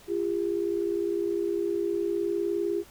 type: tone pair together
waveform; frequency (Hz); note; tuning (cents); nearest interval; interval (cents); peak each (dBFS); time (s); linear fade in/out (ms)
sine; 343.3 / 403; F4 / G4; -30 / +48; minor third; 278; -28; 0.07-2.84; 50
effects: pink hiss -53 dBFS RMS until 2.9 s